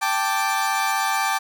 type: chord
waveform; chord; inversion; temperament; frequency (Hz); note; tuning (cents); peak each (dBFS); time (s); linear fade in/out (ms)
30% pulse; G suspended second; none; equal; 784 / 880 / 1174.7; G5 / A5 / D6; 0 / 0 / 0; -22; 0.01-1.39; 20
effects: none